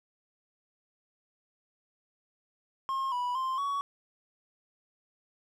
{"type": "tone with pitch steps", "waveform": "triangle", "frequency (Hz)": [1071, 982, 1048, 1123], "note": ["C6", "B5", "C6", "C#6"], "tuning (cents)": [40, -10, 2, 22], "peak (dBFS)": -27, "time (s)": [2.89, 3.81], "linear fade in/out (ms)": 0, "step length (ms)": 230, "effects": []}